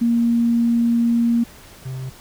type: tone pair in turn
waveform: sine / triangle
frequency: 234.2 / 130.53 Hz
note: A#3 / C3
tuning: +8 / -4 cents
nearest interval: minor seventh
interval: 1012 cents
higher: first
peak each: -14 / -24 dBFS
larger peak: first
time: 0.01-1.44 / 1.85-2.1 s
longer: first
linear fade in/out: 10 ms
effects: pink hiss -44 dBFS RMS until 2.2 s